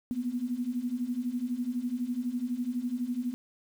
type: beating tone pair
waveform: sine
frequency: 237.4 / 249.4 Hz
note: A#3 / B3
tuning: +32 / +17 cents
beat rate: 12 Hz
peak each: -34 / -31 dBFS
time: 0.11-3.34 s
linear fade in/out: 0 ms
effects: 9-bit

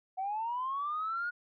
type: linear sweep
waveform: sine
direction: up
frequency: 740 to 1454 Hz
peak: -31 dBFS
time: 0.17-1.31 s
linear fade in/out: 20 ms
effects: tanh soft clip ceiling -27 dBFS

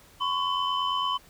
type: tone cluster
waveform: sine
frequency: 1015 / 1104 / 3042 Hz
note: B5 / C#6 / F#7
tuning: +47 / -7 / +47 cents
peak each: -28 / -27 / -29 dBFS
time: 0.2-1.18 s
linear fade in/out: 20 ms
effects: tanh soft clip ceiling -19 dBFS + pink hiss -55 dBFS RMS until 1.29 s

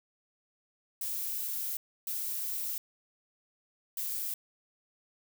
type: noise bursts at uneven times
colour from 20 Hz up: violet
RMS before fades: -35 dBFS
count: 3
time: 1.01-1.77 / 2.07-2.78 / 3.97-4.34 s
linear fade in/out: 2 ms
effects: none

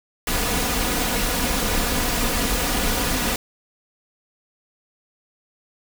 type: noise with comb filter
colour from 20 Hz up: pink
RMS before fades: -22 dBFS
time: 0.27-3.36 s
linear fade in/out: 2 ms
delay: 4.1 ms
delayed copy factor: +0.55
effects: none

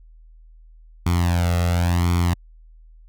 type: tone with flanger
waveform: sawtooth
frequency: 87 Hz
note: F2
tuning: 6 cents flat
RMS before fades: -19 dBFS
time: 1.06-2.34 s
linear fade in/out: 5 ms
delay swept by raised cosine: 0.89 to 1.53 ms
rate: 0.93 Hz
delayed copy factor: +0.85
effects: added 40 Hz sine -44 dBFS peak until 3.08 s

